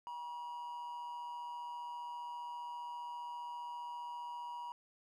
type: tone with amplitude modulation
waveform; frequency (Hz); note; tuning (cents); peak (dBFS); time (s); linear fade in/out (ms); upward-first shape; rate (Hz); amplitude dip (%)
triangle; 960; B5; -49; -38; 0.07-4.72; 0; sine; 155; 45
effects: none